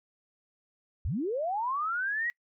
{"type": "linear sweep", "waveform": "sine", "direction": "up", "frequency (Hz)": [51.91, 1942], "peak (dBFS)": -28, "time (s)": [1.05, 2.3], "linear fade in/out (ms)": 0, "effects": ["noise-tail reverb RT60 0.1 s tail -26 dB re dry"]}